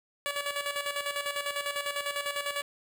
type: tone with tremolo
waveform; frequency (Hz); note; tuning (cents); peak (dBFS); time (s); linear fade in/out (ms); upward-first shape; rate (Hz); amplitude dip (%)
10% pulse; 572; D5; -46; -21; 0.26-2.62; 0; square; 10; 60
effects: none